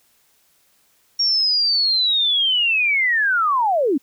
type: linear sweep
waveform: sine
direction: down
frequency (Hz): 5588 to 246.8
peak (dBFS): -15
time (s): 1.19-3.98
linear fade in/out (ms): 10
effects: white hiss -60 dBFS RMS until 4.02 s